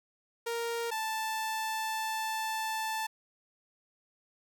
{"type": "tone pair in turn", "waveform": "sawtooth", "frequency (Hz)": [466.2, 880.1], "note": ["A#4", "A5"], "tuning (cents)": [0, 0], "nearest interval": "major seventh", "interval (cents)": 1100, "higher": "second", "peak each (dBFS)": -28, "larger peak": "neither", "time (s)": [[0.46, 0.91], [0.91, 3.07]], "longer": "second", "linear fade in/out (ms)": 10, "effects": []}